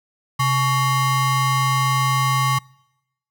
square ring-modulated tone, 493.9 Hz, B4, in tune, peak -14 dBFS, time 0.39-2.59 s, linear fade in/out 10 ms, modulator 626 Hz, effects noise-tail reverb RT60 0.9 s tail -26 dB re dry

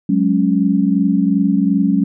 sine chord, F# suspended second, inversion none, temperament equal, 185 / 207.7 / 277.2 Hz, F#3 / G#3 / C#4, 0 / 0 / 0 cents, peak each -16 dBFS, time 0.09-2.04 s, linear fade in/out 5 ms, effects none

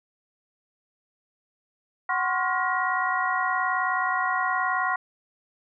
sine tone cluster, 745 / 1043 / 1102 / 1422 / 1902 Hz, F#5 / C6 / C#6 / F6 / A#6, +12 / -6 / -11 / +31 / +34 cents, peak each -29 dBFS, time 2.09-4.96 s, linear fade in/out 5 ms, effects none

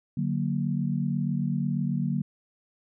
sine chord, D augmented, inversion none, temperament equal, 146.83 / 185 / 233.1 Hz, D3 / F#3 / A#3, 0 / 0 / 0 cents, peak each -28 / -29 / -30 dBFS, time 0.17-2.22 s, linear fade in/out 5 ms, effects none

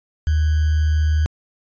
sine tone with sample-and-hold, 77.1 Hz, D#2, 15 cents flat, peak -14 dBFS, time 0.27-1.26 s, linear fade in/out 0 ms, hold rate 1575 Hz, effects resampled to 16000 Hz

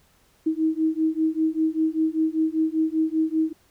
sine beating tone pair, 315.2 / 320.3 Hz, D#4 / E4, +23 / -50 cents, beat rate 5.1 Hz, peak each -23 dBFS, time 0.46-3.53 s, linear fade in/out 10 ms, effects pink hiss -61 dBFS RMS until 3.7 s

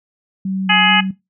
sine tone with vibrato, 188.5 Hz, F#3, 32 cents sharp, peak -18 dBFS, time 0.45-1.11 s, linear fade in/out 5 ms, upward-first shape square, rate 2.3 Hz, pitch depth 21 cents each way
harmonic tone, 420 Hz, G#4, 19 cents sharp, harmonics 2 / 3 / 4 / 5 / 6 / 7, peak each -17 / -21 / -16 / -18 / -16 / -16 dBFS, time 0.69-1.01 s, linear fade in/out 10 ms
effects noise-tail reverb RT60 0.2 s tail -17 dB re dry

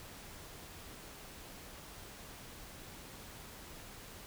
silence, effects pink hiss -51 dBFS RMS until 4.26 s

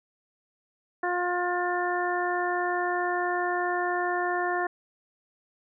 harmonic tone, 355.4 Hz, F4, 30 cents sharp, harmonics 1 / 2 / 3 / 4 / 5, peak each -30 / -29 / -33 / -35 / -32 dBFS, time 1.03-4.67 s, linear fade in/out 5 ms, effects none

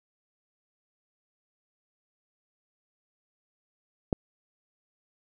click, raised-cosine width 2 ms, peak -11 dBFS, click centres 4.128 s, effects none

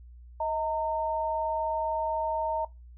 sine tone pair together, 633.3 / 914 Hz, D#5 / A#5, +30 / -34 cents, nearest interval tritone, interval 636 cents, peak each -31 / -28 dBFS, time 0.4-2.65 s, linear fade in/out 5 ms, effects noise-tail reverb RT60 0.2 s tail -19 dB re dry + added 60 Hz sine -46 dBFS peak until 2.97 s

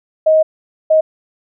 sine tone bursts at uneven times, 629 Hz, D#5, 19 cents sharp, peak -7 dBFS, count 2, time 0.26-0.43 / 0.9-1.01 s, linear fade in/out 10 ms, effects none

